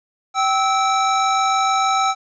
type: tone pair together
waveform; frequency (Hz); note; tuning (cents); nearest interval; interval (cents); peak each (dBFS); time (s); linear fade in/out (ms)
square; 773.7 / 1305; G5 / E6; -23 / -18; major sixth; 905; -19; 0.34-2.15; 50
effects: resampled to 16000 Hz + 9-bit